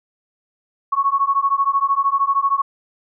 sine beating tone pair, 1100 / 1113 Hz, C#6 / C#6, -14 / +7 cents, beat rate 13 Hz, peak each -18 dBFS, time 0.92-2.62 s, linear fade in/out 10 ms, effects none

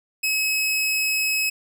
sawtooth tone, 2564 Hz, E7, 49 cents flat, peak -17 dBFS, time 0.23-1.5 s, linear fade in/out 10 ms, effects none

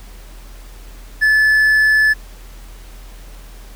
triangle tone, 1733 Hz, A6, 27 cents flat, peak -8 dBFS, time 1.21-2.14 s, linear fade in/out 20 ms, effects added 41 Hz sine -34 dBFS peak until 3.75 s + pink hiss -44 dBFS RMS until 3.75 s

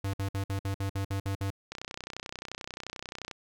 square tone bursts, 98 Hz, G2, in tune, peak -30 dBFS, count 10, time 0.04-1.504 s, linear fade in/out 5 ms, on 96 ms, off 56 ms
click train, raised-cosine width 0.2 ms, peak -21 dBFS, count 51, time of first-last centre 1.72-3.312 s, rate 31.4 Hz
effects none

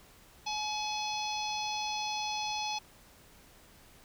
harmonic tone, 849 Hz, G#5, 38 cents sharp, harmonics 1 / 3 / 4 / 5 / 6 / 7, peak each -35 / -40 / -41 / -42 / -43 / -43 dBFS, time 0.46-2.79 s, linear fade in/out 10 ms, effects pink hiss -58 dBFS RMS until 4.04 s

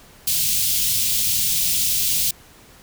white band-stop noise, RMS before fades -20 dBFS, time 0.27-2.31 s, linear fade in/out 5 ms, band 180 to 2900 Hz, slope 24 dB/octave, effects pink hiss -48 dBFS RMS until 2.82 s

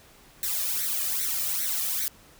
blue noise with flanger, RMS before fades -28 dBFS, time 0.43-2.08 s, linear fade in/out 0 ms, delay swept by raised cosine 0.5 to 1.7 ms, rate 2.5 Hz, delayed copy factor +0.85, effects pink hiss -54 dBFS RMS until 2.39 s

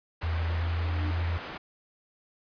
white low-pass noise, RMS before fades -40 dBFS, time 0.21-1.58 s, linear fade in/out 10 ms, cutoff 1900 Hz, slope 12 dB/octave
sine tone with pitch glide, 82.41 to 84.73 Hz, E2 to E2, 0 to +48 cents, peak -26 dBFS, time 0.23-1.38 s, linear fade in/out 10 ms, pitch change +48 cents, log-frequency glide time 0.37-0.92 s
sine tone with exponential growth, 299.8 Hz, D4, 36 cents sharp, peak -34 dBFS, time 0.42-1.11 s, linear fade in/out 5 ms, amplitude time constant 150 ms
effects resampled to 11025 Hz

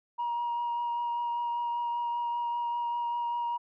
sine tone with vibrato, 950 Hz, A#5, 33 cents sharp, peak -27 dBFS, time 0.18-3.58 s, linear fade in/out 20 ms, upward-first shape triangle, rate 5.1 Hz, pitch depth 12 cents each way, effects tanh soft clip ceiling -26 dBFS

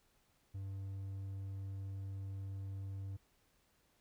triangle tone, 97.3 Hz, G2, 12 cents flat, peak -39 dBFS, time 0.54-3.17 s, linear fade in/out 10 ms, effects pink hiss -74 dBFS RMS until 4 s

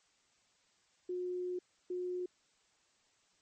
sine tone bursts at uneven times, 360.8 Hz, F#4, 44 cents flat, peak -35 dBFS, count 2, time 1.09-1.59 / 1.9-2.26 s, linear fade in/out 5 ms, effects white hiss -72 dBFS RMS until 3.41 s + MP3 32 kbps

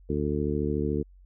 harmonic tone, 73.7 Hz, D2, 7 cents sharp, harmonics 1 / 2 / 3 / 4 / 5 / 6, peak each -32 / -32 / -32 / -32 / -32 / -32 dBFS, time 0.09-1.03 s, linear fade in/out 10 ms, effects added 46 Hz sine -50 dBFS peak until 1.25 s

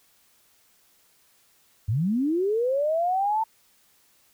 sine linear sweep, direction up, 93.1 to 903 Hz, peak -21 dBFS, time 1.88-3.44 s, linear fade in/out 10 ms, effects white hiss -62 dBFS RMS until 4.33 s

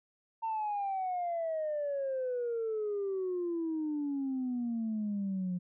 sine exponential sweep, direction down, 910 to 176.9 Hz, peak -30 dBFS, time 0.42-5.59 s, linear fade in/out 20 ms, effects tanh soft clip ceiling -28 dBFS

